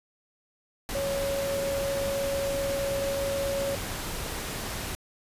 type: tone in noise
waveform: sine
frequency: 554.4 Hz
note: C#5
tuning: in tune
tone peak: -27 dBFS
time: 0.95-3.75 s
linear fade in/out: 0 ms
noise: pink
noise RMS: -34 dBFS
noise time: 0.89-4.95 s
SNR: +4 dB
effects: resampled to 32000 Hz